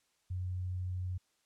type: tone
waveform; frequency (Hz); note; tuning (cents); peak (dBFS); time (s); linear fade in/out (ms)
sine; 91.3; F#2; -23; -34; 0.3-1.18; 10
effects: white hiss -75 dBFS RMS until 1.45 s + low-pass 9000 Hz 12 dB/octave